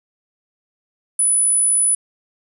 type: tone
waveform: sine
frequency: 9956 Hz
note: D#9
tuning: in tune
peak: -13 dBFS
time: 1.19-1.95 s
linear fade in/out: 5 ms
effects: none